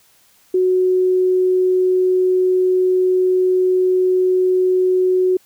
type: tone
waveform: sine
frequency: 368.9 Hz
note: F#4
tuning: 5 cents flat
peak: -12 dBFS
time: 0.54-5.37 s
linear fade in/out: 5 ms
effects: white hiss -54 dBFS RMS until 5.45 s